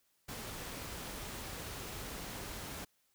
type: noise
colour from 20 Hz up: pink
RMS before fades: -44 dBFS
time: 0.28-2.85 s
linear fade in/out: 10 ms
effects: white hiss -75 dBFS RMS until 3.14 s